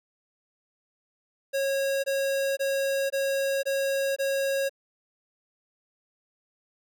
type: tone bursts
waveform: square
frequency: 547 Hz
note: C#5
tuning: 23 cents flat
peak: -25 dBFS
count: 6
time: 1.53-4.695 s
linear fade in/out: 20 ms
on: 510 ms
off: 21 ms
effects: none